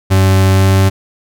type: tone with pitch glide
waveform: 40% pulse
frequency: 95.5 to 96.28 Hz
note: G2 to G2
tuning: -45 to -31 cents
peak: -6 dBFS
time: 0.1-0.9 s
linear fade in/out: 20 ms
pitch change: +14 cents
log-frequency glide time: 0.43-0.76 s
effects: none